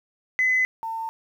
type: tone pair in turn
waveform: sine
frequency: 2023 / 901.1 Hz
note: B6 / A5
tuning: +41 / +41 cents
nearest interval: octave + major second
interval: 1400 cents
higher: first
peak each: -17 / -27 dBFS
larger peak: first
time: 0.39-0.65 / 0.83-1.09 s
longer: neither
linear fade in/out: 0 ms
effects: tanh soft clip ceiling -13 dBFS + 9-bit